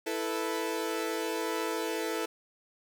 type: chord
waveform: sawtooth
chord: E suspended fourth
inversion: none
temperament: equal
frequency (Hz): 329.6 / 440 / 493.9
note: E4 / A4 / B4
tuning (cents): 0 / 0 / 0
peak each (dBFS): -31 / -30 / -33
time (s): 0.06-2.26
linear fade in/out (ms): 10
effects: 9-bit